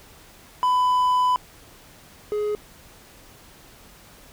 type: tone pair in turn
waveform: triangle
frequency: 1000 / 419.4 Hz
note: B5 / G#4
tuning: +21 / +17 cents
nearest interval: octave + minor third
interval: 1504 cents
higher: first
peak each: -15 / -20 dBFS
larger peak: first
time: 0.63-1.36 / 2.32-2.55 s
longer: first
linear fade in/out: 0 ms
effects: pink hiss -49 dBFS RMS until 4.32 s